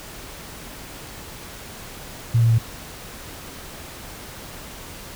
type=tone with pitch steps; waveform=sine; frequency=116.54 / 115.27 / 114.01 Hz; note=A#2 / A#2 / A#2; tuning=0 / -19 / -38 cents; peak=-13 dBFS; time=2.34-2.586 s; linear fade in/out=10 ms; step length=82 ms; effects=pink hiss -38 dBFS RMS until 5.15 s